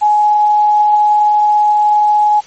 sine tone, 840 Hz, G#5, 19 cents sharp, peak -7 dBFS, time 0.01-2.41 s, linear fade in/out 20 ms, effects white hiss -39 dBFS RMS until 2.46 s + MP3 32 kbps

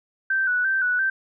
sine tone with vibrato, 1517 Hz, F#6, 43 cents sharp, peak -19 dBFS, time 0.3-1.1 s, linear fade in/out 5 ms, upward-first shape square, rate 2.9 Hz, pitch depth 47 cents each way, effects none

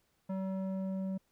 square tone with low-pass filter sweep, 190.7 Hz, G3, 47 cents flat, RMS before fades -36 dBFS, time 0.29-1.18 s, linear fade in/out 10 ms, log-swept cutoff 860 to 430 Hz, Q 1.1, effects pink hiss -75 dBFS RMS until 1.31 s

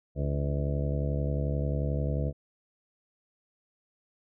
harmonic tone with a mistuned harmonic, 71.3 Hz, C#2, 49 cents sharp, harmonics 1 / 2 / 3 / 4 / 5 / 6 / 7 / 8 / 9, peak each -30 / -30 / -39 / -40 / -44 / -43 / -38 / -44 / -41 dBFS, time 0.15-2.33 s, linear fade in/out 50 ms, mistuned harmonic 5, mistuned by -59 cents, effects none

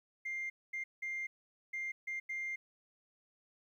sine tone bursts at uneven times, 2100 Hz, C7, 6 cents sharp, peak -35 dBFS, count 6, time 0.25-0.5 / 0.73-0.84 / 1.02-1.27 / 1.73-1.92 / 2.07-2.2 / 2.29-2.56 s, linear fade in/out 10 ms, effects tanh soft clip ceiling -34 dBFS + 12-bit

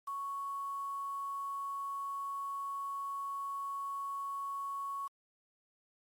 sine tone with quantisation, 1110 Hz, C#6, 2 cents sharp, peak -36 dBFS, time 0.07-5.08 s, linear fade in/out 10 ms, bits 9, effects MP3 64 kbps

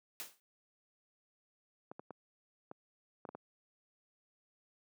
white noise with exponential decay, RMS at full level -40 dBFS, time 0.2-0.4 s, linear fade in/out 0 ms, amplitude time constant 42 ms
clicks, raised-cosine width 1 ms, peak -31 dBFS, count 7, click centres 1.915 / 1.995 / 2.107 / 2.714 / 3.252 / 3.29 / 3.35 s
effects high-pass 200 Hz 12 dB/octave

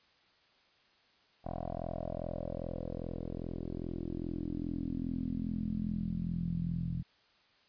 10% pulse tone with low-pass filter sweep, 42.48 Hz, F1, 47 cents flat, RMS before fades -37 dBFS, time 1.44-7.03 s, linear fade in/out 20 ms, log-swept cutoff 760 to 150 Hz, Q 5.1, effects white hiss -67 dBFS RMS until 7.68 s + resampled to 11025 Hz

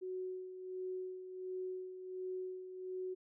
sine tone with tremolo, 370.5 Hz, F#4, 2 cents sharp, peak -38 dBFS, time 0.01-3.15 s, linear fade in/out 20 ms, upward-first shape sine, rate 1.4 Hz, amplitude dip 60%, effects none

